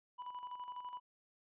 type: tone with tremolo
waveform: triangle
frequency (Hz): 987.8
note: B5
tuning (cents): 0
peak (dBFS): -40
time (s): 0.18-1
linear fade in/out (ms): 20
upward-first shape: square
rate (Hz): 12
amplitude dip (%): 55
effects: resampled to 8000 Hz